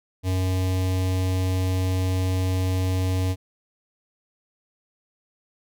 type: tone with notch filter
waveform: square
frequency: 92.9 Hz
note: F#2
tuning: 7 cents sharp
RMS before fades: -23 dBFS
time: 0.23-3.36 s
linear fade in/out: 50 ms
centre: 1400 Hz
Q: 1.3
effects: none